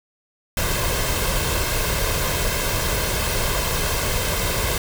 pink noise with comb filter, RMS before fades -22 dBFS, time 0.57-4.78 s, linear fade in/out 2 ms, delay 1.9 ms, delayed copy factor +0.55, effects none

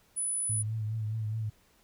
sine tone, 9956 Hz, D#9, in tune, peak -29 dBFS, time 0.16-0.63 s, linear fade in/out 20 ms
sine tone with vibrato, 109.3 Hz, A2, 11 cents flat, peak -30 dBFS, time 0.49-1.5 s, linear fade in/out 10 ms, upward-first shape triangle, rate 4.8 Hz, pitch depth 54 cents each way
effects pink hiss -65 dBFS RMS until 1.83 s

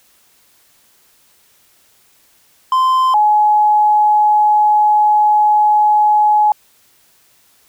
triangle / sine tone pair in turn, 1037 / 844 Hz, C6 / G#5, -16 / +28 cents, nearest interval major third, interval 356 cents, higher first, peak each -8 dBFS, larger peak neither, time 2.72-3.14 / 3.14-6.52 s, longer second, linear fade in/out 2 ms, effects white hiss -53 dBFS RMS until 7.68 s

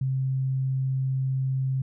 sine tone, 132.4 Hz, C3, 21 cents sharp, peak -23 dBFS, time 0.01-1.82 s, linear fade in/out 5 ms, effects none

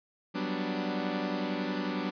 sawtooth chord, G major seventh, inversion third, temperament equal, 185 / 196 / 246.9 / 293.7 Hz, F#3 / G3 / B3 / D4, 0 / 0 / 0 / 0 cents, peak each -32 / -33 / -33 / -31 dBFS, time 0.34-2.11 s, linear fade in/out 20 ms, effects resampled to 11025 Hz

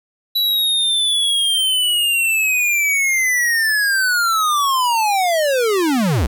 square linear sweep, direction down, 3951 to 51.91 Hz, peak -15 dBFS, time 0.35-6.27 s, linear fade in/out 10 ms, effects none

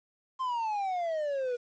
triangle exponential sweep, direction down, 1060 to 477.4 Hz, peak -27 dBFS, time 0.39-1.57 s, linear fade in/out 20 ms, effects resampled to 16000 Hz + 10-bit

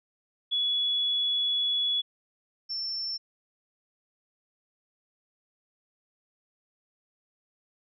sine tone pair in turn, 3392 / 5384 Hz, G#7 / E8, +36 / +36 cents, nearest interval minor sixth, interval 800 cents, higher second, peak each -24 / -30 dBFS, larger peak first, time 0.51-2.02 / 2.69-3.18 s, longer first, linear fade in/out 20 ms, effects none

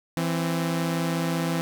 sawtooth tone pair together, 166.4 / 262.4 Hz, E3 / C4, +17 / +5 cents, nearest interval minor sixth, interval 788 cents, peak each -21 / -26 dBFS, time 0.17-1.61 s, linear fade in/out 0 ms, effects none

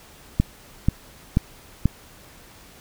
click train, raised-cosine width 5 ms, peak -4 dBFS, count 4, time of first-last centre 0.4-1.856 s, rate 2.06 Hz, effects pink hiss -48 dBFS RMS until 2.8 s

